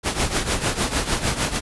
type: noise with tremolo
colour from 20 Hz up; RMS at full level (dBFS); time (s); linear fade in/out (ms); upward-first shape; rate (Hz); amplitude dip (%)
pink; -19; 0.03-1.61; 50; triangle; 6.6; 80
effects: resampled to 24000 Hz